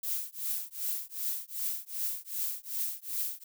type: noise with tremolo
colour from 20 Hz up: violet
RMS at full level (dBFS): -31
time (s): 0.03-3.44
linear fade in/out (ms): 5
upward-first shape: triangle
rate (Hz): 2.6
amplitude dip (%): 100
effects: none